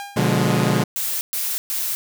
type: tone with exponential decay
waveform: sawtooth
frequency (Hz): 806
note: G5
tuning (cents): +48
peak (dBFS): -24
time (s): 0-0.45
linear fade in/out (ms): 0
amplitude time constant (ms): 97
type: chord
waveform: sawtooth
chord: B diminished seventh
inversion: none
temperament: equal with one note detuned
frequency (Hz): 123.47 / 146.83 / 178.18 / 207.7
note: B2 / D3 / F3 / Ab3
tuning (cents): 0 / 0 / +35 / 0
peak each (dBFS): -18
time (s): 0.16-0.84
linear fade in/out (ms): 10
type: noise bursts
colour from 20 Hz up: blue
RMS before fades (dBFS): -24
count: 3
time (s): 0.96-1.95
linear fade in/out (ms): 0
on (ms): 250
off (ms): 120
effects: none